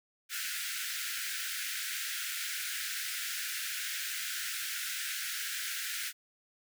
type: high-pass noise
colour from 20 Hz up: pink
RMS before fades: -37 dBFS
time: 0.29-6.13 s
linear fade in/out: 50 ms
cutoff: 1400 Hz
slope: 96 dB/octave
effects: none